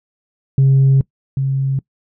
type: tone pair in turn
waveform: sine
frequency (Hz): 135.3 / 135.3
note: C#3 / C#3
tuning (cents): -42 / -42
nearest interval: unison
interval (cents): 0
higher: neither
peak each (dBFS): -6 / -14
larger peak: first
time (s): 0.58-1.01 / 1.37-1.79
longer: first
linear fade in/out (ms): 2
effects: noise-tail reverb RT60 0.1 s tail -23 dB re dry + tanh soft clip ceiling -6 dBFS